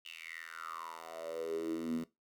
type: tone with high-pass filter sweep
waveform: 10% pulse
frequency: 82.1 Hz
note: E2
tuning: 6 cents flat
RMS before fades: -41 dBFS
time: 0.05-2.04 s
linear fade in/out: 5 ms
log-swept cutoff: 2900 to 210 Hz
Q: 8.8
effects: noise-tail reverb RT60 0.2 s tail -18 dB re dry